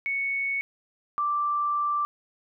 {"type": "tone pair in turn", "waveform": "sine", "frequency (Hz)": [2217, 1174.4], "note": ["C#7", "D6"], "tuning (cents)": [0, 0], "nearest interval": "major seventh", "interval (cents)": 1100, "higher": "first", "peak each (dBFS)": [-25, -23], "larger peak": "second", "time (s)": [[0.06, 0.61], [1.18, 2.05]], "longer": "second", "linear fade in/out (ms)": 0, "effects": []}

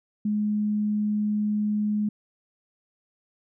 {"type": "tone", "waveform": "sine", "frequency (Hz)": 210, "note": "G#3", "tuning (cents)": 19, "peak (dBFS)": -22, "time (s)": [0.25, 2.09], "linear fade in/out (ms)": 5, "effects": []}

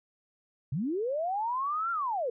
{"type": "linear two-way sweep", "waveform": "sine", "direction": "up then down", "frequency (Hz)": [116.54, 1396.9, 448.6], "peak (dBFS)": -28, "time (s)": [0.72, 2.3], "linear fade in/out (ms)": 5, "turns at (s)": 1.91, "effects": []}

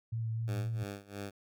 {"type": "tone with vibrato", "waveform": "sine", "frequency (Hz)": 113.1, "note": "A2", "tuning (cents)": 48, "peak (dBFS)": -32, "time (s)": [0.12, 0.84], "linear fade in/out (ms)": 10, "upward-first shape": "sine", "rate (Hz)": 4, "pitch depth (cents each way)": 17}
{"type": "tone with tremolo", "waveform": "10% pulse", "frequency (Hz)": 100.4, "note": "G2", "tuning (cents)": 42, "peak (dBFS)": -30, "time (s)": [0.47, 1.31], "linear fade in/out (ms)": 20, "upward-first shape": "sine", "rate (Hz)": 3, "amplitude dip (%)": 90}
{"effects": []}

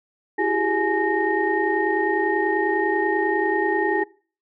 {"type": "tone cluster", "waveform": "sine", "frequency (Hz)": [332.6, 381, 411.2, 846, 1850], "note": ["E4", "G4", "G#4", "G#5", "A#6"], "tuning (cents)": [16, -49, -17, 32, -14], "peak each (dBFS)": -25, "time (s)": [0.38, 4.04], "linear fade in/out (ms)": 10, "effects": ["noise-tail reverb RT60 0.4 s tail -22 dB re dry", "tanh soft clip ceiling -7 dBFS"]}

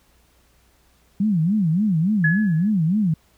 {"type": "tone with vibrato", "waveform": "sine", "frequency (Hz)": 184.5, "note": "F#3", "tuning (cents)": -5, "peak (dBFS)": -16, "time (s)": [1.2, 3.14], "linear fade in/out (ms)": 5, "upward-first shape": "sine", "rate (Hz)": 3.5, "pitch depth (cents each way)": 290}
{"type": "tone with exponential decay", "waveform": "sine", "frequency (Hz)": 1696, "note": "G#6", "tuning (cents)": 36, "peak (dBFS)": -15, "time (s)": [2.24, 2.7], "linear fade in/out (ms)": 5, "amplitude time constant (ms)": 100}
{"effects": ["added 60 Hz sine -60 dBFS peak until 3.37 s", "pink hiss -60 dBFS RMS until 3.37 s"]}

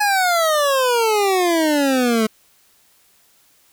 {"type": "exponential sweep", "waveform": "25% pulse", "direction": "down", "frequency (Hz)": [846, 215], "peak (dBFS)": -11, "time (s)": [0, 2.27], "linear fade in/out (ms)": 10, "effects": ["white hiss -56 dBFS RMS until 3.72 s"]}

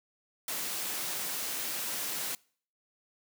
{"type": "high-pass noise", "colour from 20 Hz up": "white", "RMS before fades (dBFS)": -35, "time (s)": [0.48, 2.35], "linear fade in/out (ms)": 2, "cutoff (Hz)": 150, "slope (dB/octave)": 12, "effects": ["noise-tail reverb RT60 0.5 s tail -25 dB re dry"]}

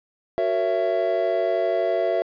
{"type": "chord", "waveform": "triangle", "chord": "F# dominant seventh", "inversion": "none", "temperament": "just", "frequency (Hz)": [370, 462.5, 555, 666], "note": ["F#4", "A#4", "C#5", "E5"], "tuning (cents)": [0, -14, 2, 18], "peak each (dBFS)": [-25, -26, -26, -20], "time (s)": [0.38, 2.22], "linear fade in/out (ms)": 0, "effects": ["resampled to 11025 Hz", "9-bit"]}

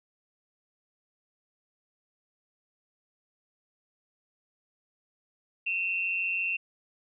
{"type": "tone pair together", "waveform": "sine", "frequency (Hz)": [2537, 2723], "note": ["D#7", "F7"], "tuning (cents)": [33, -44], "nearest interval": "minor second", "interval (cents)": 123, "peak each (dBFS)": [-33, -28], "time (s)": [5.66, 6.57], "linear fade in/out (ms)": 10, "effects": []}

